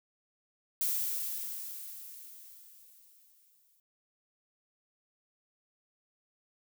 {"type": "noise with exponential decay", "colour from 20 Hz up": "violet", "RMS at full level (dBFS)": -30, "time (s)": [0.81, 3.8], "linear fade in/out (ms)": 1, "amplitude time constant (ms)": 650, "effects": []}